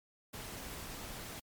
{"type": "noise", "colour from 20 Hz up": "pink", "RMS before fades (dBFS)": -45, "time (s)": [0.33, 1.4], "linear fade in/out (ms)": 10, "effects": ["MP3 96 kbps"]}